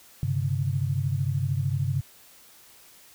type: chord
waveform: sine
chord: G suspended fourth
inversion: none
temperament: equal with one note detuned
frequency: 98 / 133.64 / 146.83 Hz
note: G2 / C3 / D3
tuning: 0 / +37 / 0 cents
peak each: -28 / -26 / -31 dBFS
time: 0.23-2.01 s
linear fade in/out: 0 ms
effects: white hiss -53 dBFS RMS until 3.14 s